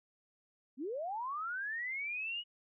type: linear sweep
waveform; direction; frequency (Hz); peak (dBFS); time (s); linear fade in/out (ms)
sine; up; 232 to 2933; -36; 0.77-2.44; 50
effects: none